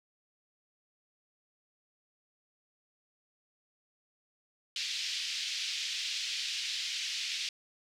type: band-pass noise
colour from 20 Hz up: white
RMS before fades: -36 dBFS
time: 4.76-7.49 s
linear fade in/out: 2 ms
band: 2400 to 5100 Hz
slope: 24 dB/octave
effects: none